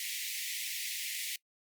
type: high-pass noise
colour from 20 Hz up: pink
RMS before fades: -38 dBFS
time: 0-1.36 s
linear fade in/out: 2 ms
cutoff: 1900 Hz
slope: 96 dB/octave
effects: noise-tail reverb RT60 0.1 s tail -22 dB re dry + Opus 48 kbps